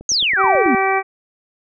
click train, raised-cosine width 2 ms, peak -22 dBFS, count 7, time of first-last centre 0.01-0.659 s, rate 9.24 Hz
sine exponential sweep, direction down, 6645 to 220 Hz, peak -14 dBFS, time 0.09-0.75 s, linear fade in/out 2 ms
harmonic tone, 386 Hz, G4, 27 cents flat, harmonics 1 / 2 / 3 / 4 / 5 / 6, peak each -20 / -18 / -22 / -26 / -24 / -22 dBFS, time 0.36-1.03 s, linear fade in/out 50 ms
effects none

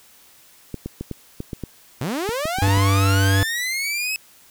clicks, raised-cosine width 3 ms, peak -15 dBFS, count 12, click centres 0.743 / 0.86 / 1.01 / 1.113 / 1.404 / 1.532 / 1.637 / 2.291 / 2.455 / 2.586 / 2.678 / 2.773 s
sawtooth linear sweep, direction up, 110 to 2598 Hz, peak -19 dBFS, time 2.01-4.16 s, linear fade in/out 0 ms
square tone with pitch glide, 98 to 97.32 Hz, G2 to G2, 0 to -12 cents, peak -16 dBFS, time 2.62-3.43 s, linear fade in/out 0 ms, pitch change -12 cents, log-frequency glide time 2.8-3.05 s
effects white hiss -51 dBFS RMS until 4.5 s

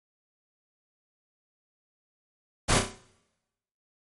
pink noise with echo, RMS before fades -22 dBFS, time 2.68-2.8 s, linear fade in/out 20 ms, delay 32 ms, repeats 6, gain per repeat -6 dB, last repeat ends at 2.992 s, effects noise-tail reverb RT60 1.0 s tail -23 dB re dry + MP3 48 kbps

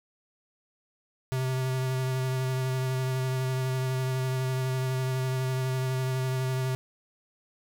square tone with vibrato, 130 Hz, C3, 11 cents flat, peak -27 dBFS, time 1.32-6.75 s, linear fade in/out 0 ms, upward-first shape sine, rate 12 Hz, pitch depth 16 cents each way, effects none

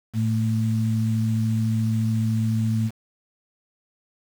sine tone pair together, 111.9 / 221.5 Hz, A2 / A3, +30 / +12 cents, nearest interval octave, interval 1182 cents, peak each -21 / -24 dBFS, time 0.13-2.91 s, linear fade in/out 50 ms, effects 7-bit

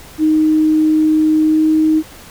sine tone with pitch glide, 311.1 to 313.1 Hz, D#4 to D#4, 0 to +11 cents, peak -9 dBFS, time 0.18-2.03 s, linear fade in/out 50 ms, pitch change +11 cents, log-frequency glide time 1.45-1.64 s, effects pink hiss -38 dBFS RMS until 2.3 s

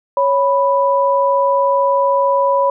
sine tone pair together, 554.4 / 987.8 Hz, C#5 / B5, 0 / 0 cents, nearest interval minor seventh, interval 1000 cents, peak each -14 dBFS, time 0.17-2.7 s, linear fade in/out 2 ms, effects none

